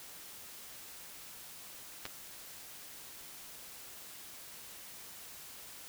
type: clicks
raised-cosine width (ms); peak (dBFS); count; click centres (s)
0.2; -21 / -27; 2; 2.054 / 2.063
effects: white hiss -50 dBFS RMS until 5.88 s